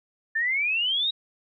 sine exponential sweep, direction up, 1755 to 3855 Hz, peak -22 dBFS, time 0.35-1.11 s, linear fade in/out 10 ms, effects none

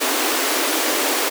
pink high-pass noise, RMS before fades -20 dBFS, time 0-1.3 s, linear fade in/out 20 ms, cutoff 260 Hz, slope 96 dB/octave, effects none

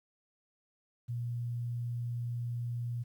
sine tone, 119.5 Hz, A#2, 43 cents sharp, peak -33 dBFS, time 1.08-3.04 s, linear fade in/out 20 ms, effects 11-bit

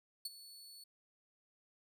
sawtooth tone with ADSR envelope, 4428 Hz, C#8, 3 cents flat, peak -34 dBFS, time 0.25-0.84 s, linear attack 5 ms, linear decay 29 ms, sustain -16 dB, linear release 5 ms, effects none

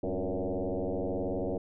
sine tone with frequency modulation, 102.2 Hz, G#2, 27 cents flat, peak -29 dBFS, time 0.03-1.58 s, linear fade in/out 5 ms, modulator 92.9 Hz, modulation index 6, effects none

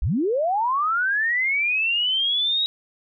sine linear sweep, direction up, 38.39 to 3836 Hz, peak -19 dBFS, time 0.02-2.66 s, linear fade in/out 0 ms, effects none

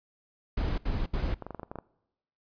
brown noise bursts, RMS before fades -29 dBFS, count 3, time 0.57-1.344 s, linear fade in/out 5 ms, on 210 ms, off 72 ms
clicks, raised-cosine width 1 ms, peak -24 dBFS, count 9, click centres 1.423 / 1.466 / 1.507 / 1.547 / 1.596 / 1.632 / 1.715 / 1.757 / 1.787 s
effects noise-tail reverb RT60 0.9 s tail -22 dB re dry + resampled to 11025 Hz

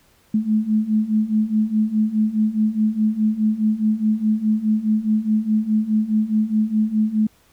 sine beating tone pair, 213 / 217.8 Hz, G#3 / A3, +44 / -17 cents, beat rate 4.8 Hz, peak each -21 / -18 dBFS, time 0.34-7.27 s, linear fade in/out 5 ms, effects pink hiss -57 dBFS RMS until 7.52 s

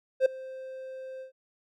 triangle tone with ADSR envelope, 523.3 Hz, C5, in tune, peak -14 dBFS, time 0.2-1.32 s, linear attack 56 ms, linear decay 7 ms, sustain -22 dB, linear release 110 ms, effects none

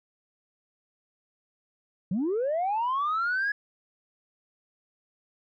sine linear sweep, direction up, 164.81 to 1691 Hz, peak -23 dBFS, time 2.11-3.52 s, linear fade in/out 5 ms, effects tanh soft clip ceiling -22 dBFS

